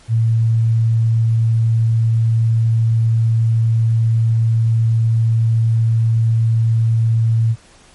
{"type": "tone", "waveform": "sine", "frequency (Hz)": 113.5, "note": "A#2", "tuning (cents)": -46, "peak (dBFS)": -11, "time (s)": [0.08, 7.56], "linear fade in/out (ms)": 50, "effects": ["pink hiss -47 dBFS RMS until 7.94 s", "MP3 48 kbps"]}